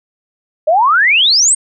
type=exponential sweep; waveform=sine; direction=up; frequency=587.3 to 8740 Hz; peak=-7 dBFS; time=0.67-1.55 s; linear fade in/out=10 ms; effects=none